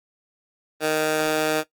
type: tone with high-pass filter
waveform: 15% pulse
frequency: 155.2 Hz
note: D#3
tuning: 4 cents flat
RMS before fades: -22 dBFS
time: 0.8-1.64 s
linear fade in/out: 50 ms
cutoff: 460 Hz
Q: 0.86
effects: noise-tail reverb RT60 0.1 s tail -17 dB re dry + Opus 24 kbps